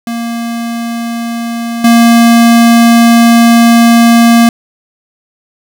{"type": "tone with level steps", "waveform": "square", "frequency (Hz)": 233.1, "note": "A#3", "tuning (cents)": 0, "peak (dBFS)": [-15, -3], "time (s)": [0.07, 4.49], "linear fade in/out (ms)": 2, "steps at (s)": 1.84, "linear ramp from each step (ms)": 5, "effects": []}